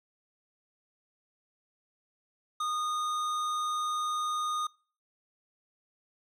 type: tone with hard clipping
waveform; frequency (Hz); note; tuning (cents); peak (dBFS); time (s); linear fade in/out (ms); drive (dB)
triangle; 1230; D#6; -20; -31; 2.6-4.67; 5; 16
effects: noise-tail reverb RT60 0.4 s tail -23 dB re dry